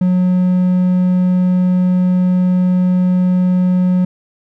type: tone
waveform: triangle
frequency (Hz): 181.9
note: F#3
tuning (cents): -29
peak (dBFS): -8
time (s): 0.01-4.05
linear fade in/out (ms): 5
effects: none